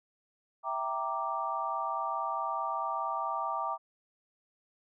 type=chord; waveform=sine; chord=E half-diminished seventh; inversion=none; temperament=equal; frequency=659.3 / 784 / 932.3 / 1174.7 Hz; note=E5 / G5 / Bb5 / D6; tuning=0 / 0 / 0 / 0 cents; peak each=-39 / -37 / -36 / -34 dBFS; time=0.63-3.78 s; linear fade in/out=50 ms; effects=none